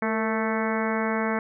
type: harmonic tone with a mistuned harmonic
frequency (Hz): 220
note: A3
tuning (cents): 0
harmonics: 1 / 2 / 3 / 4 / 5 / 6 / 7 / 8 / 9 / 10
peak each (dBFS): -27 / -30 / -32 / -33 / -34 / -35 / -35 / -36 / -37 / -37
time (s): 0.02-1.39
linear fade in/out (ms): 2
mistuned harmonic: 2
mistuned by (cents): +49
effects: none